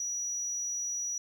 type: tone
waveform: sine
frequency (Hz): 5830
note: F#8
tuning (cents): -26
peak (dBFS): -30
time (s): 0-1.18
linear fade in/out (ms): 2
effects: tanh soft clip ceiling -29 dBFS + 10-bit